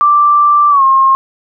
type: tone with pitch glide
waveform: sine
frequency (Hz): 1174.7 to 1071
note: D6 to C6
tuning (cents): 0 to +40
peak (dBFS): -5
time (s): 0.01-1.15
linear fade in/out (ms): 0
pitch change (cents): -160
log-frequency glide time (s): 0.7-0.83
effects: none